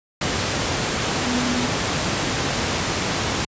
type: tone in noise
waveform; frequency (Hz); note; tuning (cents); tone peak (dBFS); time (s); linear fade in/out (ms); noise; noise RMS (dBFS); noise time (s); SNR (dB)
sine; 246.5; B3; -3; -23; 1.26-1.67; 5; pink; -22; 0.21-3.45; -4
effects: high-pass 80 Hz 12 dB/octave + resampled to 16000 Hz